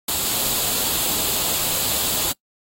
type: noise with comb filter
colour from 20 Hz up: white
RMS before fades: -22 dBFS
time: 0.08-2.32 s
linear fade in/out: 5 ms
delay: 0.26 ms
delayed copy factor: +0.5
effects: noise-tail reverb RT60 0.1 s tail -23 dB re dry + AAC 48 kbps

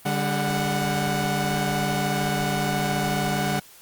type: tone cluster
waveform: sawtooth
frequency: 144.8 / 199.3 / 738 Hz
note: D3 / G3 / F#5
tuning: -24 / +29 / -5 cents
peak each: -23 dBFS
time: 0.05-3.6 s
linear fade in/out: 10 ms
effects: white hiss -49 dBFS RMS until 3.81 s + Opus 32 kbps

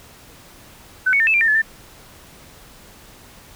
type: tone with pitch steps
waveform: sine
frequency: 1513 / 2222 / 1801 / 2619 / 2375 / 1813 / 1723 / 1785 Hz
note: F#6 / C#7 / A6 / E7 / D7 / A#6 / A6 / A6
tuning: +38 / +4 / +40 / -12 / +19 / -49 / -37 / +24 cents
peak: -13 dBFS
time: 1.06-1.62 s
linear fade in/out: 10 ms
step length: 70 ms
effects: pink hiss -45 dBFS RMS until 3.55 s

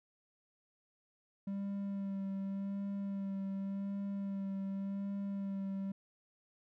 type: tone with vibrato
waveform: triangle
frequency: 196.8 Hz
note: G3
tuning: 7 cents sharp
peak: -34 dBFS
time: 1.47-5.92 s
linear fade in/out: 5 ms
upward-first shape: sine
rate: 0.88 Hz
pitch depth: 21 cents each way
effects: none

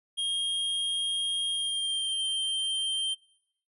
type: tone with pitch glide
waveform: square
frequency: 3239 to 3147 Hz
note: G#7 to G7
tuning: -44 to +6 cents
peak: -28 dBFS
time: 0.17-3.15 s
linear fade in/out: 20 ms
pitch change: -50 cents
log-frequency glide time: 1.5-2.19 s
effects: noise-tail reverb RT60 0.7 s tail -20 dB re dry + resampled to 32000 Hz

